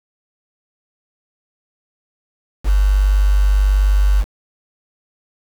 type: tone with quantisation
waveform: sine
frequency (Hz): 49.3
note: G1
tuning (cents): +11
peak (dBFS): -10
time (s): 2.64-4.25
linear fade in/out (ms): 50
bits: 5
effects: none